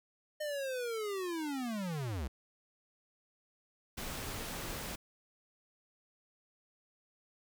square linear sweep, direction down, 612 to 58.8 Hz, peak -36 dBFS, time 0.4-2.28 s, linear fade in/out 10 ms
pink noise, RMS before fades -41 dBFS, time 3.97-4.96 s, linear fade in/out 10 ms
effects none

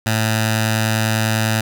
10% pulse tone with notch filter, 110 Hz, A2, in tune, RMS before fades -18 dBFS, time 0.06-1.61 s, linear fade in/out 5 ms, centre 400 Hz, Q 0.53, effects none

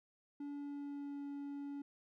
triangle tone with pitch glide, 286.7 to 283.4 Hz, D4 to C#4, -42 to +38 cents, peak -40 dBFS, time 0.4-1.82 s, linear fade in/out 5 ms, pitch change -20 cents, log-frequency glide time 0.51-1.26 s, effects none

